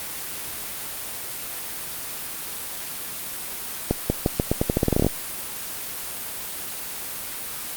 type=accelerating click train; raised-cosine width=2 ms; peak=-5 dBFS; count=16; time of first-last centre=3.91-5.066 s; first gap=190 ms; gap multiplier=0.85; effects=white hiss -32 dBFS RMS until 7.76 s + Opus 32 kbps